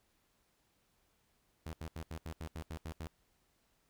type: tone bursts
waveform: sawtooth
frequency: 80.3 Hz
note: E2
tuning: 45 cents flat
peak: -37 dBFS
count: 10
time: 1.66-3.07 s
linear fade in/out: 0 ms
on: 69 ms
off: 80 ms
effects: pink hiss -75 dBFS RMS until 3.89 s